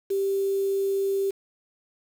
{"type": "tone with quantisation", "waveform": "sine", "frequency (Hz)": 392, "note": "G4", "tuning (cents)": 0, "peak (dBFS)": -22, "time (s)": [0.1, 1.31], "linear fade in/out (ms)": 10, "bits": 7, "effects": []}